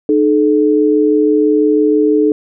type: tone pair together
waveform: sine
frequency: 304.5 / 430.6 Hz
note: D#4 / A4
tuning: -37 / -37 cents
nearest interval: tritone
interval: 600 cents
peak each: -11 dBFS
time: 0.09-2.32 s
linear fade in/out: 2 ms
effects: none